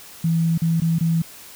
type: tone with dropouts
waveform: sine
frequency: 164.81 Hz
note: E3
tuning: in tune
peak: -16 dBFS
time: 0.24-1.22 s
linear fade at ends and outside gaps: 5 ms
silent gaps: 0.578-0.618 / 0.802-0.818 / 0.986-1.008 s
effects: white hiss -42 dBFS RMS until 1.55 s

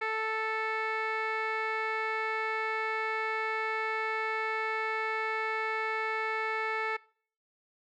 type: tone with low-pass filter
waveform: 15% pulse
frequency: 440 Hz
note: A4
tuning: in tune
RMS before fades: -32 dBFS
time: 0.01-6.97 s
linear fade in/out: 10 ms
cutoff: 2400 Hz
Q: 3.9
effects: noise-tail reverb RT60 0.5 s tail -23 dB re dry

